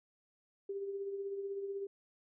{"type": "tone with tremolo", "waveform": "sine", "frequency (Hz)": 396.1, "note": "G4", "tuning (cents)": 18, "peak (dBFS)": -35, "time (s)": [0.69, 1.87], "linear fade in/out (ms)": 5, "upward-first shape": "triangle", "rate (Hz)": 16, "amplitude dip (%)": 50, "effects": []}